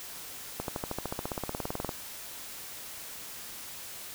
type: accelerating click train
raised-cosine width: 1 ms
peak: -18 dBFS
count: 22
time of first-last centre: 0.6-1.892 s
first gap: 82 ms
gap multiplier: 0.97
effects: white hiss -43 dBFS RMS until 4.14 s